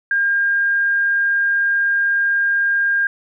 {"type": "tone", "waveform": "sine", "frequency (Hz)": 1609, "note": "G6", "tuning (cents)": 45, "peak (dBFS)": -14, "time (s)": [0.11, 3.07], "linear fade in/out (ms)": 2, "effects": []}